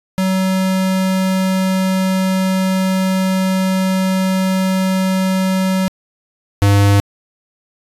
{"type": "tone pair in turn", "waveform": "square", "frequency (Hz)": [188.6, 100.57], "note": ["F#3", "G2"], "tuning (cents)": [33, 45], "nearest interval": "major seventh", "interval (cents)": 1088, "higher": "first", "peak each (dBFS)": [-14, -9], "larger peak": "second", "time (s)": [[0.18, 5.88], [6.62, 7]], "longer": "first", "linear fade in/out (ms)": 0, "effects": ["resampled to 32000 Hz"]}